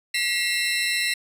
35% pulse tone cluster, 1936 / 2122 / 2693 / 4036 Hz, B6 / C7 / E7 / B7, -35 / +24 / +36 / +37 cents, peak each -26 dBFS, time 0.14-1.14 s, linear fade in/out 5 ms, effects resampled to 32000 Hz

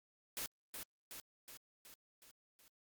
white noise with echo, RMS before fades -42 dBFS, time 0.37-0.46 s, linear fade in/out 0 ms, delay 370 ms, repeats 6, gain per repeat -4 dB, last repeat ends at 2.68 s, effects Opus 48 kbps

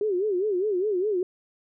sine tone with vibrato, 392 Hz, G4, in tune, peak -22 dBFS, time 0.01-1.23 s, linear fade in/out 2 ms, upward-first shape sine, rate 4.9 Hz, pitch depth 180 cents each way, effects none

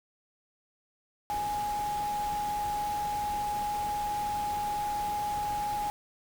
sine tone in noise, 830.6 Hz, G#5, in tune, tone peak -29 dBFS, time 1.3-5.9 s, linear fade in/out 0 ms, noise pink, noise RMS -42 dBFS, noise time 1.3-5.9 s, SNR +10 dB, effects none

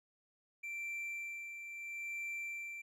triangle tone with tremolo, 2349 Hz, D7, in tune, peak -37 dBFS, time 0.63-2.82 s, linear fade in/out 10 ms, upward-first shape sine, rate 0.76 Hz, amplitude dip 50%, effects none

